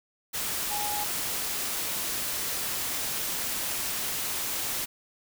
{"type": "tone in noise", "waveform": "sine", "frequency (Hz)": 830.6, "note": "G#5", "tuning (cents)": 0, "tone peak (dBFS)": -32, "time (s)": [0.7, 1.05], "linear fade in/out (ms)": 20, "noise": "white", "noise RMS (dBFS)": -31, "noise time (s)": [0.33, 4.86], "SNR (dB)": -4, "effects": []}